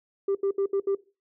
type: tone bursts at uneven times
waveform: sine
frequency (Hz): 394.4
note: G4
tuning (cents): +11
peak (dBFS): -20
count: 5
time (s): 0.28-0.35 / 0.43-0.51 / 0.58-0.66 / 0.73-0.8 / 0.87-0.95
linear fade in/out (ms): 5
effects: noise-tail reverb RT60 0.3 s tail -19 dB re dry + tanh soft clip ceiling -20 dBFS